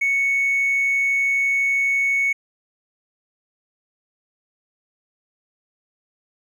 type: tone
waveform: triangle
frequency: 2217 Hz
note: C#7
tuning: in tune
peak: -14 dBFS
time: 0.01-2.33 s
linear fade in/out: 10 ms
effects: tanh soft clip ceiling -13 dBFS